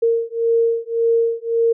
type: beating tone pair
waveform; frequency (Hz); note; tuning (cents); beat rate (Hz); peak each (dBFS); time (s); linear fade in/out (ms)
sine; 460 / 461.8; A#4 / A#4; -23 / -16; 1.8; -18; 0.02-1.73; 10
effects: none